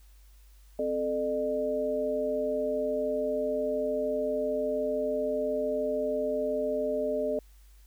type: tone cluster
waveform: sine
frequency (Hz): 260.1 / 437.1 / 604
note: C4 / A4 / D5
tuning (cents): -10 / -11 / +48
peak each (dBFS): -35 / -31 / -29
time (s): 0.79-7.39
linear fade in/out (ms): 2
effects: added 50 Hz sine -52 dBFS peak until 7.86 s + white hiss -65 dBFS RMS until 7.86 s